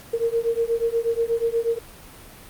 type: beating tone pair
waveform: sine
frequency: 458.2 / 466.5 Hz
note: A#4 / A#4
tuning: -30 / +1 cents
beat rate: 8.3 Hz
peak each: -23 dBFS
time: 0.13-1.79 s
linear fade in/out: 10 ms
effects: pink hiss -44 dBFS RMS until 2.49 s + Opus 48 kbps